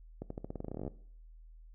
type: accelerating click train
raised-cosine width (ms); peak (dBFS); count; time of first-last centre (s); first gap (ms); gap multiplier
2; -26; 18; 0.22-0.878; 84; 0.89
effects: noise-tail reverb RT60 0.6 s tail -19 dB re dry + added 40 Hz sine -51 dBFS peak until 1.74 s